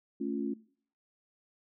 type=chord; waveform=sine; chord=A augmented; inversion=none; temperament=equal; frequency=220 / 277.2 / 349.2 Hz; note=A3 / C#4 / E#4; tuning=0 / 0 / 0 cents; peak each=-36 / -34 / -37 dBFS; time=0.2-0.54 s; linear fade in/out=10 ms; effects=noise-tail reverb RT60 0.5 s tail -20 dB re dry